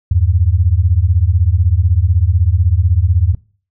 sine beating tone pair, 80.5 / 96.5 Hz, E2 / G2, -41 / -27 cents, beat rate 16 Hz, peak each -12 dBFS, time 0.11-3.35 s, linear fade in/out 5 ms, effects noise-tail reverb RT60 0.4 s tail -22 dB re dry

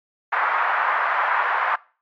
pink band-pass noise, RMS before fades -21 dBFS, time 0.32-1.76 s, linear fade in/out 10 ms, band 870 to 1700 Hz, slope 24 dB/octave, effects noise-tail reverb RT60 0.4 s tail -23 dB re dry + MP3 64 kbps

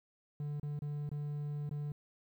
triangle tone with dropouts, 146.83 Hz, D3, in tune, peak -34 dBFS, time 0.4-1.92 s, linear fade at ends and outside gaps 2 ms, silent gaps 0.598-0.63 / 0.791-0.82 / 1.092-1.115 / 1.693-1.711 s, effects 12-bit

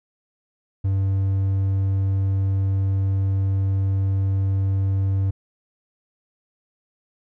triangle tone, 96.9 Hz, G2, 20 cents flat, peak -16 dBFS, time 0.84-5.31 s, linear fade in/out 10 ms, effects none

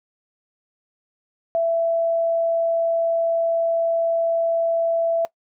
sine tone, 666 Hz, E5, 18 cents sharp, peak -17 dBFS, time 1.55-5.25 s, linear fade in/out 0 ms, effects noise-tail reverb RT60 0.1 s tail -20 dB re dry

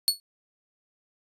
sawtooth tone with exponential decay, 4400 Hz, C#8, 14 cents flat, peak -12 dBFS, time 0.08-0.2 s, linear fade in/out 0 ms, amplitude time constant 24 ms, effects resampled to 32000 Hz

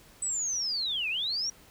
sine linear two-way sweep, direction down then up, 8130 to 2389 to 5790 Hz, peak -28 dBFS, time 0.22-1.5 s, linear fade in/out 5 ms, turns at 1.09 s, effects pink hiss -56 dBFS RMS until 1.7 s

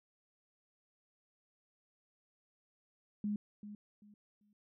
sine tone with echo, 207.7 Hz, G#3, in tune, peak -33 dBFS, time 3.24-3.36 s, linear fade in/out 2 ms, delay 390 ms, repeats 3, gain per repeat -12 dB, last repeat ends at 4.53 s, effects none

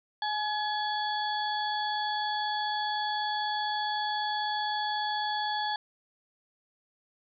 harmonic tone with a mistuned harmonic, 846 Hz, G#5, 32 cents sharp, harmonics 1 / 2 / 4 / 5, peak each -30 / -36 / -36 / -39 dBFS, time 0.22-5.76 s, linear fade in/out 2 ms, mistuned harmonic 5, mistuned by +92 cents, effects none

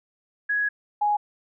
sine tone pair in turn, 1670 / 831.6 Hz, G#6 / G#5, +9 / +2 cents, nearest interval octave, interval 1207 cents, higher first, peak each -21 / -19 dBFS, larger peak second, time 0.49-0.69 / 1.01-1.17 s, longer first, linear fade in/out 10 ms, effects none

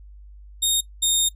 20% pulse tone pair in turn, 3706 / 3683 Hz, A#7 / A#7, -11 / -22 cents, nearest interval unison, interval 11 cents, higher first, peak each -12 dBFS, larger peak neither, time 0.62-0.81 / 1.02-1.29 s, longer second, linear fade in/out 10 ms, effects noise-tail reverb RT60 0.1 s tail -22 dB re dry + added 50 Hz sine -41 dBFS peak until 1.35 s

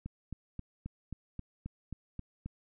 click train, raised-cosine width 5 ms, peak -27 dBFS, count 10, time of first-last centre 0.06-2.46 s, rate 3.75 Hz, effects none

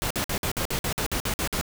pink noise bursts, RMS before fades -27 dBFS, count 12, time 0.02-1.612 s, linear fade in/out 0 ms, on 85 ms, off 52 ms, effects none

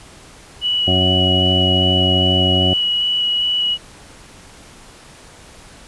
sine tone with vibrato, 2932 Hz, F#7, 16 cents flat, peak -15 dBFS, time 0.61-3.78 s, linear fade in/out 50 ms, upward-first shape square, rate 2.5 Hz, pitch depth 8 cents each way
harmonic tone, 92.5 Hz, F#2, in tune, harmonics 1 / 2 / 3 / 4 / 6 / 7 / 8, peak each -18 / -21 / -23 / -24 / -26 / -26 / -27 dBFS, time 0.87-2.74 s, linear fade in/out 10 ms
effects pink hiss -42 dBFS RMS until 5.87 s + resampled to 24000 Hz

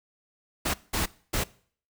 pink noise bursts at uneven times, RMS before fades -27 dBFS, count 3, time 0.65-0.74 / 0.93-1.06 / 1.33-1.44 s, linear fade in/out 10 ms, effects noise-tail reverb RT60 0.5 s tail -21 dB re dry

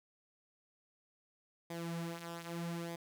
sawtooth tone with flanger, 168.9 Hz, E3, 42 cents sharp, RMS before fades -42 dBFS, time 1.7-2.96 s, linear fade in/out 5 ms, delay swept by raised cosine 0.71 to 6.41 ms, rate 0.81 Hz, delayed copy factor -0.65, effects none

